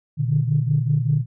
sine tone cluster, 120.3 / 146.2 / 151.4 Hz, B2 / D3 / D#3, -45 / -7 / -47 cents, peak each -21 dBFS, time 0.17-1.26 s, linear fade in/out 50 ms, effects tanh soft clip ceiling -7 dBFS

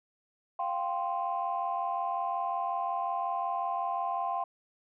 sine chord, F suspended second, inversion none, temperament equal, 698.5 / 784 / 1046.5 Hz, F5 / G5 / C6, 0 / 0 / 0 cents, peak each -33 dBFS, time 0.59-4.44 s, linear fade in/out 5 ms, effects tanh soft clip ceiling -21 dBFS

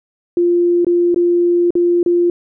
sine tone with dropouts, 348.3 Hz, F4, 5 cents flat, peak -10 dBFS, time 0.37-2.3 s, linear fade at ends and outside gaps 2 ms, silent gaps 0.847-0.867 / 1.145-1.16 / 1.706-1.753 / 2.03-2.061 s, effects none

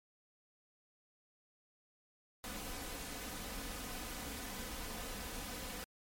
pink noise with comb filter, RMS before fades -44 dBFS, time 2.44-5.84 s, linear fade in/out 0 ms, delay 4 ms, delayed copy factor +0.55, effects MP3 64 kbps

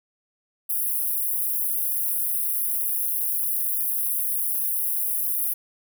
white high-pass noise, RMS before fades -25 dBFS, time 0.69-5.54 s, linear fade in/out 10 ms, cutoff 9900 Hz, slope 96 dB/octave, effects none

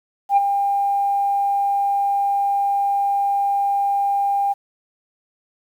sine tone with ADSR envelope, 800 Hz, G5, 35 cents sharp, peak -8 dBFS, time 0.29-4.54 s, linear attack 80 ms, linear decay 20 ms, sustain -8 dB, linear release 22 ms, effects tanh soft clip ceiling -8 dBFS + 8-bit

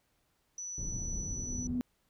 sine tone, 5940 Hz, F#8, 6 cents sharp, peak -38 dBFS, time 0.58-1.67 s, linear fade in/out 2 ms
pink low-pass noise, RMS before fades -39 dBFS, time 0.78-1.8 s, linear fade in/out 2 ms, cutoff 210 Hz, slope 12 dB/octave
sine tone with exponential growth, 246.9 Hz, B3, in tune, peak -28 dBFS, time 1.07-1.81 s, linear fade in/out 0 ms, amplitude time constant 160 ms
effects pink hiss -75 dBFS RMS until 2.09 s

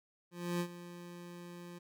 25% pulse tone with ADSR envelope, 174.61 Hz, F3, in tune, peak -28 dBFS, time 0.31-1.79 s, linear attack 290 ms, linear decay 73 ms, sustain -15 dB, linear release 12 ms, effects none

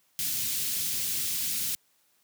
white band-stop noise, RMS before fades -30 dBFS, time 0.19-1.75 s, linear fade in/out 0 ms, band 200 to 3000 Hz, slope 12 dB/octave, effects white hiss -68 dBFS RMS until 2.23 s + high-pass 100 Hz 12 dB/octave

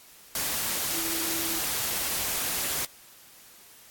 sine tone in noise, 329.6 Hz, E4, in tune, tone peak -37 dBFS, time 0.94-1.59 s, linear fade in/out 2 ms, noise white, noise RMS -29 dBFS, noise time 0.35-2.85 s, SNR -11 dB, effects white hiss -52 dBFS RMS until 3.9 s + AAC 64 kbps

